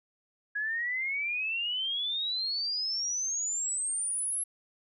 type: exponential sweep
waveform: sine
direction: up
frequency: 1661.2 to 11175 Hz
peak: -29 dBFS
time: 0.55-4.44 s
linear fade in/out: 10 ms
effects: none